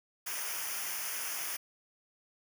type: noise with comb filter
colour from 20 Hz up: white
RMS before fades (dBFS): -37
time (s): 0.26-1.57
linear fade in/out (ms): 10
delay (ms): 0.25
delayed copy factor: -0.8
effects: none